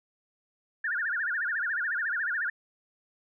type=tone with vibrato; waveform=sine; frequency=1600 Hz; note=G6; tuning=35 cents sharp; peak=-27 dBFS; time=0.84-2.5 s; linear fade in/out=5 ms; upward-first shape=sine; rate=14 Hz; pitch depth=230 cents each way; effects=none